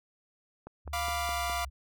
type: click train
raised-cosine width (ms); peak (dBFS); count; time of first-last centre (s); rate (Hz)
1; -29; 5; 0.67-1.498; 4.83
type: tone with pitch glide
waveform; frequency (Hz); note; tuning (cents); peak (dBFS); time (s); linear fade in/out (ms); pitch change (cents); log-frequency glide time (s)
sine; 73 to 65.79; D2 to C2; -10 to +10; -38; 0.85-1.7; 20; -180; 1.12-1.5
type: chord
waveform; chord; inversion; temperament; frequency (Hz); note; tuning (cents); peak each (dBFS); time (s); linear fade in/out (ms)
sawtooth; B diminished; second; equal; 698.5 / 987.8 / 1174.7; F5 / B5 / D6; 0 / 0 / 0; -29 / -34 / -32; 0.93-1.65; 5
effects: none